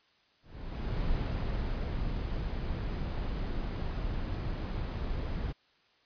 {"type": "noise with ADSR envelope", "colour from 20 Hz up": "brown", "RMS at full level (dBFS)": -31, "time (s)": [0.42, 5.53], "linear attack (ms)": 630, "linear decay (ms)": 920, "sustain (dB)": -3, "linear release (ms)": 18, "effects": ["white hiss -67 dBFS RMS until 6.05 s", "resampled to 11025 Hz"]}